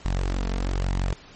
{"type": "tone with flanger", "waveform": "sawtooth", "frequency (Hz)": 46, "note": "F#1", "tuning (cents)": -9, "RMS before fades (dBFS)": -25, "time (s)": [0.05, 1.13], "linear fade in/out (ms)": 0, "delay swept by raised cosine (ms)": [1, 4.5], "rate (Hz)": 1.1, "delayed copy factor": 0.5, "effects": ["pink hiss -48 dBFS RMS until 1.35 s", "MP3 32 kbps"]}